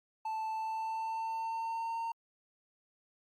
triangle tone with pitch glide, 880 to 915.3 Hz, A5 to A#5, 0 to -32 cents, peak -32 dBFS, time 0.25-2.12 s, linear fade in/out 5 ms, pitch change +68 cents, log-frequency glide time 0.5-2 s, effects Opus 48 kbps

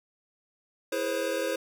square tone cluster, 330 / 416.6 / 494.4 / 534 Hz, E4 / G#4 / B4 / C5, +2 / +5 / +2 / +35 cents, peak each -36 / -36 / -35 / -31 dBFS, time 0.92-1.56 s, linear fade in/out 5 ms, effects none

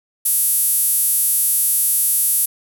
sawtooth tone with high-pass filter, 380 Hz, F#4, 46 cents sharp, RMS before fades -17 dBFS, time 0.25-2.46 s, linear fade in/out 10 ms, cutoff 11000 Hz, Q 3.9, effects none

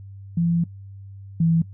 sine tone pair in turn, 169.5 / 165.06 Hz, E3 / E3, +49 / +3 cents, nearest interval unison, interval 46 cents, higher first, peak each -17 / -15 dBFS, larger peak second, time 0.37-0.64 / 1.4-1.62 s, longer first, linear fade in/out 5 ms, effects noise-tail reverb RT60 0.1 s tail -21 dB re dry + added 98 Hz sine -37 dBFS peak until 1.73 s

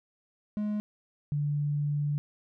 triangle / sine tone pair in turn, 209.8 / 146.22 Hz, G#3 / D3, +18 / -7 cents, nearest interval tritone, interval 625 cents, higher first, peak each -26 dBFS, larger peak neither, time 0.57-0.8 / 1.32-2.18 s, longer second, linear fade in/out 0 ms, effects none

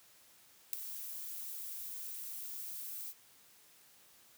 violet noise with ADSR envelope, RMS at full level -27 dBFS, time 0.73-3.14 s, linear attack 3 ms, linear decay 3 ms, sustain -17 dB, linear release 49 ms, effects white hiss -63 dBFS RMS until 4.37 s + high-pass 60 Hz 12 dB/octave

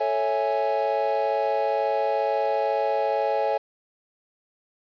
triangle chord, A major seventh, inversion none, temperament equal with one note detuned, 440 / 554.4 / 656.6 / 830.6 Hz, A4 / C#5 / E5 / G#5, 0 / 0 / -7 / 0 cents, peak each -27 / -24 / -26 / -24 dBFS, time 0-3.58 s, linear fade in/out 10 ms, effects resampled to 11025 Hz + 8-bit

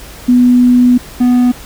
sine / triangle tone pair in turn, 246.9 / 246.9 Hz, B3 / B3, 0 / 0 cents, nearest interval unison, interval 0 cents, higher neither, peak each -4 dBFS, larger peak neither, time 0.28-0.98 / 1.2-1.52 s, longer first, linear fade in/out 10 ms, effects added 50 Hz sine -35 dBFS peak until 1.65 s + pink hiss -33 dBFS RMS until 1.65 s

